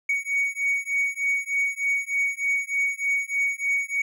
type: beating tone pair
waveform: triangle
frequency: 2238 / 2241.3 Hz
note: C#7 / C#7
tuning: +16 / +19 cents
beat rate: 3.3 Hz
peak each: -24 dBFS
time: 0.09-4.02 s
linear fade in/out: 5 ms
effects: none